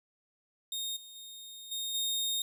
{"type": "tone with level steps", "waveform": "sawtooth", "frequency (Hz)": 3700, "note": "A#7", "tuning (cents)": -14, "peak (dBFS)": [-31, -45, -42, -31, -27], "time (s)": [0.72, 2.42], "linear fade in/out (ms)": 2, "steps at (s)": [0.96, 1.15, 1.71, 1.94], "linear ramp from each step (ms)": 10, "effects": ["11-bit"]}